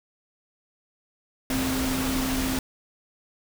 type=tone in noise; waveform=sine; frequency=261.6 Hz; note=C4; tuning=in tune; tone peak=-26 dBFS; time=1.5-2.59 s; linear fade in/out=2 ms; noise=pink; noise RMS=-29 dBFS; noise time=1.5-2.59 s; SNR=0 dB; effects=none